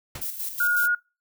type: noise with exponential decay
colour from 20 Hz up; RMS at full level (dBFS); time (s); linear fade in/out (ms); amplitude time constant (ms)
pink; -32; 0.15-0.32; 5; 36
type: noise with tremolo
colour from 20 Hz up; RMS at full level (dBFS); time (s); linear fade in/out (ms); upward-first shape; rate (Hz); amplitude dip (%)
violet; -30; 0.21-0.88; 10; square; 5.4; 55
type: tone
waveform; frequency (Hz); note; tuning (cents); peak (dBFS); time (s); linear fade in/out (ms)
sine; 1439; F#6; -49; -19; 0.6-0.95; 5
effects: noise-tail reverb RT60 0.3 s tail -25 dB re dry